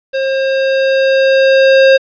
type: tone with level ramp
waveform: square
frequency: 535 Hz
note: C5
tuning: 38 cents sharp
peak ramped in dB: -14 to -4 dBFS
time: 0.13-1.98 s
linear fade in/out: 20 ms
effects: resampled to 11025 Hz + 7-bit